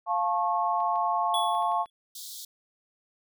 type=chord; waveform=sine; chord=F augmented; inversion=none; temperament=just; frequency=698.5 / 873.1 / 1091.3 Hz; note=F5 / A5 / C#6; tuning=0 / -14 / -27 cents; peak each=-28 dBFS; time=0.06-1.86 s; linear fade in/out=50 ms
type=clicks; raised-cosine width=0.3 ms; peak=-36 dBFS; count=6; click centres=0.804 / 0.958 / 1.55 / 1.624 / 1.719 / 1.859 s
type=tone with exponential decay; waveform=square; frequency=3387 Hz; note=G#7; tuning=33 cents sharp; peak=-27 dBFS; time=1.34-1.9 s; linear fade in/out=2 ms; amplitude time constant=120 ms
type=high-pass noise; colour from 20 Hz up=pink; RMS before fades=-41 dBFS; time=2.15-2.45 s; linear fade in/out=5 ms; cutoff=3400 Hz; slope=96 dB/octave
effects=none